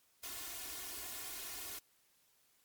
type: noise with comb filter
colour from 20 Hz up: white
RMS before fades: -45 dBFS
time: 0.23-1.79 s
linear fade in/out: 5 ms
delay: 2.8 ms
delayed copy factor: +1
effects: white hiss -72 dBFS RMS until 2.64 s + MP3 96 kbps